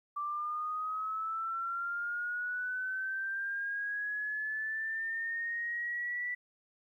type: linear sweep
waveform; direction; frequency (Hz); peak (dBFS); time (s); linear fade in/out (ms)
sine; up; 1168 to 1969; -33; 0.16-6.35; 10
effects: 12-bit